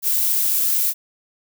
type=noise; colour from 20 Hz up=violet; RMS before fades=-19 dBFS; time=0.02-0.94 s; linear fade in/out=50 ms; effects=none